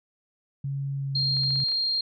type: tone with pitch glide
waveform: sine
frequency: 138.59 to 135.19 Hz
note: C#3 to C#3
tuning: 0 to -43 cents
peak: -27 dBFS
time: 0.64-1.64 s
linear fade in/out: 5 ms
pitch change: -43 cents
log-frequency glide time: 0.95-1.35 s
type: tone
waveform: sine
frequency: 4212 Hz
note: C8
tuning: 11 cents sharp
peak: -23 dBFS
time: 1.15-2.01 s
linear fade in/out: 5 ms
type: clicks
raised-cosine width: 0.3 ms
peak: -31 dBFS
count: 7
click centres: 1.369 / 1.435 / 1.506 / 1.558 / 1.602 / 1.686 / 1.718 s
effects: none